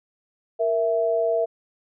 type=tone pair together; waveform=sine; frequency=466.2 / 660.1 Hz; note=A#4 / E5; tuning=0 / +2 cents; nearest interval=tritone; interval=602 cents; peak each=-23 / -21 dBFS; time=0.59-1.46 s; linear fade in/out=20 ms; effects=none